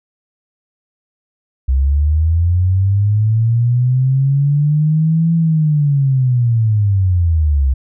sine linear two-way sweep, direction up then down, 64.2 to 167 to 64.2 Hz, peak -10 dBFS, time 1.68-7.74 s, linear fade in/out 10 ms, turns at 5.34 s, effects none

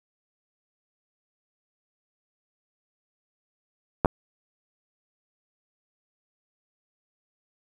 clicks, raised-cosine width 1 ms, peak -6 dBFS, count 2, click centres 4.048 / 4.058 s, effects 7-bit

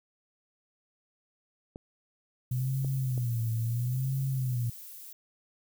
clicks, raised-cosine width 2 ms, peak -28 dBFS, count 3, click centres 1.759 / 2.847 / 3.178 s
violet noise, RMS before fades -46 dBFS, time 2.51-5.13 s, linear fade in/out 5 ms
sine tone with vibrato, 123.47 Hz, B2, in tune, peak -27 dBFS, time 2.51-4.7 s, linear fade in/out 5 ms, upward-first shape sine, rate 0.74 Hz, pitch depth 150 cents each way
effects none

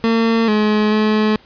30% pulse tone with pitch steps, 227.5 / 212.3 / 214.6 Hz, A#3 / G#3 / A3, -42 / +38 / -43 cents, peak -10 dBFS, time 0.04-1.36 s, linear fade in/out 0 ms, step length 440 ms, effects pink hiss -47 dBFS RMS until 1.45 s + resampled to 11025 Hz

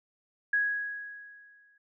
sine tone with exponential decay, 1661.2 Hz, G#6, in tune, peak -22 dBFS, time 0.53-1.78 s, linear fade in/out 5 ms, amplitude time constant 270 ms, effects none

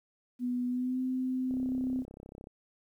sine tone with pitch glide, 246.9 to 257.1 Hz, B3 to C4, 0 to -30 cents, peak -29 dBFS, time 0.39-2.05 s, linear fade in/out 50 ms, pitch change +70 cents, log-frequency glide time 0.67-1 s
click train, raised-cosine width 2 ms, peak -33 dBFS, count 33, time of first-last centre 1.51-2.471 s, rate 33.3 Hz
effects 11-bit

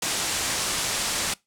white low-pass noise, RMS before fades -27 dBFS, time 0.02-1.34 s, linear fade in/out 5 ms, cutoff 9200 Hz, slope 24 dB/octave, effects noise-tail reverb RT60 0.2 s tail -23 dB re dry

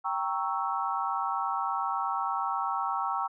sine chord, G diminished seventh, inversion none, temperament equal, 784 / 932.3 / 1108.7 / 1318.5 Hz, G5 / Bb5 / Db6 / Fb6, 0 / 0 / 0 / 0 cents, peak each -33 dBFS, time 0.04-3.28 s, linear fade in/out 20 ms, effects none

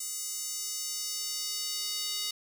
square tone with high-pass filter sweep, 415.3 Hz, G#4, in tune, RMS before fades -35 dBFS, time 0-2.31 s, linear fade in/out 5 ms, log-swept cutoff 7300 to 4000 Hz, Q 2, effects none

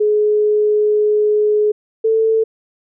sine tone pair in turn, 421.8 / 444.4 Hz, G#4 / A4, +27 / +17 cents, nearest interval minor second, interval 90 cents, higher second, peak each -11 dBFS, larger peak neither, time 0-1.72 / 2.04-2.44 s, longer first, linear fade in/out 10 ms, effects none

